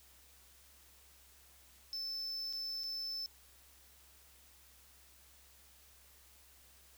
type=tone with dropouts; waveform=triangle; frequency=5274 Hz; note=E8; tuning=in tune; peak=-37 dBFS; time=1.93-3.26 s; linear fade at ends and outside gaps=0 ms; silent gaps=2.527-2.533 / 2.835-2.84 s; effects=added 66 Hz sine -67 dBFS peak until 6.97 s + white hiss -63 dBFS RMS until 6.97 s